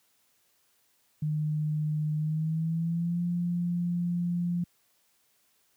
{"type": "tone with pitch glide", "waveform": "sine", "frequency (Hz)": [152.5, 174.17], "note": ["D#3", "F3"], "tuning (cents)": [-34, -4], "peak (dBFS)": -26, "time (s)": [1.22, 4.64], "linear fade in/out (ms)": 5, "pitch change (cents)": 230, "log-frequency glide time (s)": [2.16, 3.22], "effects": ["white hiss -69 dBFS RMS until 5.76 s", "high-pass 60 Hz 12 dB/octave"]}